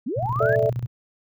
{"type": "linear sweep", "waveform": "sine", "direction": "up", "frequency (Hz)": [194.9, 1756], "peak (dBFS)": -24, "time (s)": [0.06, 0.56], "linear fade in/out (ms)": 10}
{"type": "tone with tremolo", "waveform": "sine", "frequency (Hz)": 120.6, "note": "B2", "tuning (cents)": -41, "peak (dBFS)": -22, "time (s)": [0.16, 0.87], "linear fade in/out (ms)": 20, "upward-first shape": "square", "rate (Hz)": 15, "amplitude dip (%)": 70}
{"type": "chord", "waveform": "sine", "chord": "A suspended fourth", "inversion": "none", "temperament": "equal", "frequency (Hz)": [440, 587.3, 659.3], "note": ["A4", "D5", "E5"], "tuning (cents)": [0, 0, 0], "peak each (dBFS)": -22, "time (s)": [0.4, 0.7], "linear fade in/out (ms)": 5}
{"effects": []}